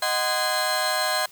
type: tone cluster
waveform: 35% pulse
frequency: 621 / 746 / 1034 / 1648 / 4143 Hz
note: D#5 / F#5 / C6 / G#6 / C8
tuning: -3 / +14 / -21 / -14 / -18 cents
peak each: -27 dBFS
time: 0.02-1.26 s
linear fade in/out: 5 ms
effects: white hiss -51 dBFS RMS until 1.31 s